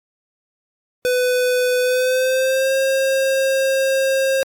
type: tone with pitch glide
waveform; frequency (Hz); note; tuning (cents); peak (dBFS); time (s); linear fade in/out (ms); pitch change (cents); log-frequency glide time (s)
square; 499.5 to 535.4; B4 to C5; +20 to +40; -16; 1.05-4.43; 0; +120; 1.8-2.74
effects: AAC 64 kbps